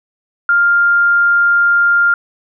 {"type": "tone", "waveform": "sine", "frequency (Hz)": 1400, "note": "F6", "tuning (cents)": 4, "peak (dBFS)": -8, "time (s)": [0.49, 2.14], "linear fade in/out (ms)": 2, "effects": []}